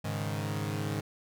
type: chord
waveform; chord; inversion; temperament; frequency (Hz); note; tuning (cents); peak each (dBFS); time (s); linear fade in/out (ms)
sawtooth; Ab suspended fourth; none; equal; 103.83 / 138.59 / 155.56; Ab2 / Db3 / Eb3; 0 / 0 / 0; -30 / -34 / -32; 0.04-1.01; 10
effects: none